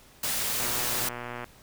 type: noise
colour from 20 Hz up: white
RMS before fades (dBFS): -29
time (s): 0.23-1.09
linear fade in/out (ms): 5
type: click train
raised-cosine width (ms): 0.5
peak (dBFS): -21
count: 103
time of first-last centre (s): 0.6-1.443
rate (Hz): 121
effects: pink hiss -55 dBFS RMS until 1.62 s